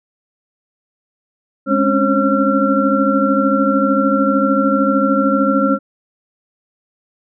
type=tone cluster; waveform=sine; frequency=206.6 / 268.6 / 281.9 / 541 / 1362 Hz; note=G#3 / C4 / C#4 / C#5 / F6; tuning=-9 / +46 / +29 / -42 / -44 cents; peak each=-18 dBFS; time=1.66-5.79 s; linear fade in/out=50 ms; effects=none